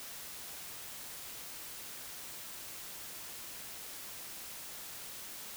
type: silence
effects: white hiss -46 dBFS RMS until 5.56 s